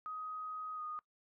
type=tone with pitch glide; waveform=sine; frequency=1256 to 1233.7 Hz; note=D#6 to D#6; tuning=+16 to -15 cents; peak=-40 dBFS; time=0.06-0.99 s; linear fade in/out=0 ms; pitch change=-31 cents; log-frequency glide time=0.75-0.82 s; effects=noise-tail reverb RT60 0.1 s tail -20 dB re dry